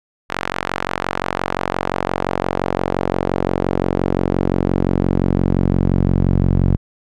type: tone with band-pass filter sweep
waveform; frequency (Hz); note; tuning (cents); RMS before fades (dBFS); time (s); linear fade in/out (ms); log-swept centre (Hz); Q
sawtooth; 45.76; F#1; -18; -18; 0.29-6.77; 20; 1600 to 140; 0.87
effects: none

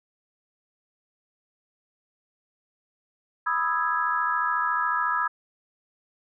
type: chord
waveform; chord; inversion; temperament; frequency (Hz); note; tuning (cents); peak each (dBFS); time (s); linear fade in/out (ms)
sine; E major seventh; second; equal; 987.8 / 1244.5 / 1318.5 / 1661.2; B5 / D#6 / E6 / G#6; 0 / 0 / 0 / 0; -28; 3.46-5.28; 10
effects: none

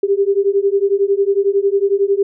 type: beating tone pair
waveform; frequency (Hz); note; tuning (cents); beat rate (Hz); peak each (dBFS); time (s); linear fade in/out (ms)
sine; 392 / 403; G4 / G4; 0 / +48; 11; -15; 0.03-2.23; 5
effects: none

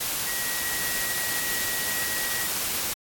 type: tone in noise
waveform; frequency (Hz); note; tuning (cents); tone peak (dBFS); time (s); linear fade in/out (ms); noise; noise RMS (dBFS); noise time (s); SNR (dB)
sine; 1913; A#6; +44; -33; 0.26-2.47; 10; white; -28; 0-2.94; -8
effects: AAC 64 kbps

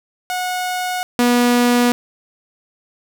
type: tone pair in turn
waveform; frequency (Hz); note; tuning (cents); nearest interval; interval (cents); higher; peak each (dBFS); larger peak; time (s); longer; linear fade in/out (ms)
sawtooth; 730 / 242.8; F#5 / B3; -24 / -29; octave + perfect fifth; 1905; first; -16 / -8; second; 0.3-1.03 / 1.19-1.92; neither; 0
effects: none

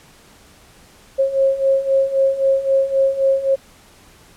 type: beating tone pair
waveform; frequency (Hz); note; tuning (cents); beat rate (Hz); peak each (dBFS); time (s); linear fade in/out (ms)
sine; 538 / 541.8; C5 / C#5; +48 / -40; 3.8; -19 / -15; 1.18-3.56; 20
effects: pink hiss -48 dBFS RMS until 4.36 s + low-pass 12000 Hz 12 dB/octave

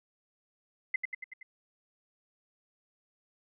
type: tone with echo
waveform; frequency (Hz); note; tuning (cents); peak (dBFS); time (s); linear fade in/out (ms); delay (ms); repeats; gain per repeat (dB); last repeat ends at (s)
sine; 2048; C7; -38; -25; 0.94-0.96; 5; 94; 5; -4; 1.43
effects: none

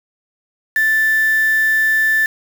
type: tone with quantisation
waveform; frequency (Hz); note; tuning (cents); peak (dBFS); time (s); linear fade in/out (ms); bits
sine; 1760; A6; 0; -12; 0.76-2.26; 2; 4
effects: none

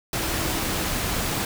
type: tone in noise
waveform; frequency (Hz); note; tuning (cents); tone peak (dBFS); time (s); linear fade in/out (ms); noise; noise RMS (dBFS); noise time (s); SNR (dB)
sine; 328.1; E4; -8; -35; 0.13-0.83; 2; pink; -26; 0.13-1.45; -12
effects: none

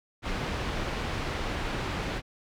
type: low-pass noise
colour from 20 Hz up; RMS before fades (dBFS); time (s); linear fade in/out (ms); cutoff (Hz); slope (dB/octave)
pink; -32; 0.22-2.22; 50; 3400; 12
effects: none

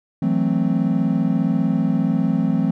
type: chord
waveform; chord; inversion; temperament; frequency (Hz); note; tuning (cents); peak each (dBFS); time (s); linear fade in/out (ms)
triangle; F# half-diminished seventh; third; equal; 164.81 / 185 / 220 / 261.6; E3 / F#3 / A3 / C4; 0 / 0 / 0 / 0; -20; 0.22-2.71; 5
effects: none

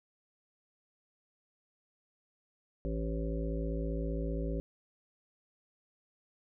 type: harmonic tone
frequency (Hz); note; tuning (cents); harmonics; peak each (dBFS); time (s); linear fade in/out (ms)
55.2; A1; +6; 1 / 3 / 5 / 7 / 9 / 10; -34 / -39 / -41 / -42 / -44 / -44; 2.85-4.6; 0
effects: none

